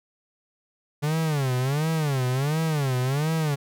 45% pulse tone with vibrato, 142.7 Hz, D3, 49 cents flat, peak -22 dBFS, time 1.02-3.56 s, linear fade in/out 20 ms, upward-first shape sine, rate 1.4 Hz, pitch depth 220 cents each way, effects none

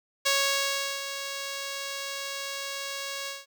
5% pulse tone with ADSR envelope, 553 Hz, C#5, 4 cents flat, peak -10 dBFS, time 0.25-3.46 s, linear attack 16 ms, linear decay 740 ms, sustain -11 dB, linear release 180 ms, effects none

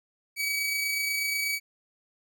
sawtooth tone with amplitude modulation, 2276 Hz, C#7, 45 cents sharp, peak -22 dBFS, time 0.36-1.6 s, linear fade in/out 50 ms, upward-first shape sine, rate 28.2 Hz, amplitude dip 30%, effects none

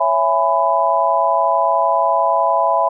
sine chord, C# minor seventh, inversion none, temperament just, 554.4 / 665.2 / 831.5 / 997.9 Hz, C#5 / E5 / G#5 / B5, 0 / +16 / +2 / +18 cents, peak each -22 / -17 / -20 / -16 dBFS, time 0-2.89 s, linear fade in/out 10 ms, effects none

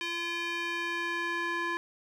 square tone with band-pass filter sweep, 342.2 Hz, F4, 35 cents flat, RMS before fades -33 dBFS, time 0.01-1.77 s, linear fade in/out 0 ms, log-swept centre 2700 to 1500 Hz, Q 1.9, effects none

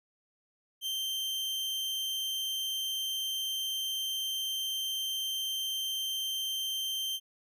40% pulse tone, 3136 Hz, G7, in tune, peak -31 dBFS, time 0.81-7.2 s, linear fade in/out 50 ms, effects none

